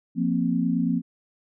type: chord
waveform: sine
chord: F suspended fourth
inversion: none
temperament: just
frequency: 174.61 / 232.8 / 261.9 Hz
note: F3 / Bb3 / C4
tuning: 0 / -2 / +2 cents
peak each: -25 dBFS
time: 0.15-1.02 s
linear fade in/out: 50 ms
effects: none